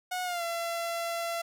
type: tone with pitch glide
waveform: sawtooth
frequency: 730 to 677.2 Hz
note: F#5 to E5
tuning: -24 to +46 cents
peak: -27 dBFS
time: 0.11-1.42 s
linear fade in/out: 10 ms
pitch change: -130 cents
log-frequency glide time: 0.24-0.43 s
effects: none